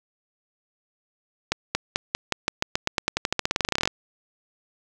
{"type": "accelerating click train", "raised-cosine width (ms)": 0.2, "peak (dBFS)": -4, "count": 28, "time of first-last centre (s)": [1.52, 3.875], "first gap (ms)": 230, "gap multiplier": 0.91, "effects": []}